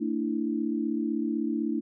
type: chord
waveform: sine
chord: A suspended fourth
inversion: none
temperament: equal with one note detuned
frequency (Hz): 225.8 / 293.7 / 329.6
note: A3 / D4 / E4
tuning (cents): +45 / 0 / 0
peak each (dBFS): -30 / -30 / -31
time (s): 0-1.81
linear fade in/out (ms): 20
effects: none